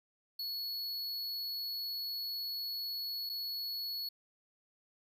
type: tone with dropouts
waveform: square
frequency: 4382 Hz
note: C#8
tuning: 21 cents flat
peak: -37 dBFS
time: 0.39-4.09 s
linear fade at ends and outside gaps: 5 ms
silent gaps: 3.293-3.296 s
effects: 12-bit